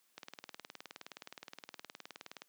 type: click train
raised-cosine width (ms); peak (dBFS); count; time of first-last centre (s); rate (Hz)
0.2; -28; 44; 0.18-2.42; 19.2
effects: white hiss -73 dBFS RMS until 2.48 s + high-pass 200 Hz 12 dB/octave